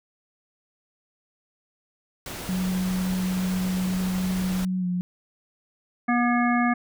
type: noise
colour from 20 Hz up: pink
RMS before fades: -35 dBFS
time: 2.26-4.65 s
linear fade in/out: 2 ms
type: tone with pitch glide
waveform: sine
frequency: 185 to 179.32 Hz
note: F#3 to F3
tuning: 0 to +46 cents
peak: -23 dBFS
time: 2.49-5.01 s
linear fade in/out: 0 ms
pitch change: -54 cents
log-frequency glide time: 4.79-4.86 s
type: harmonic tone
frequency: 241.3 Hz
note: B3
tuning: 40 cents flat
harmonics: 1 / 3 / 5 / 7 / 9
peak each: -21 / -26 / -28 / -29 / -31 dBFS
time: 6.08-6.74 s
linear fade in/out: 10 ms
effects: none